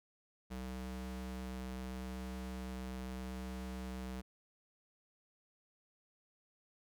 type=ring-modulated tone; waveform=square; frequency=127.4 Hz; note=C3; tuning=46 cents flat; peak=-39 dBFS; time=0.5-4.22 s; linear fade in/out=20 ms; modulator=63.5 Hz; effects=none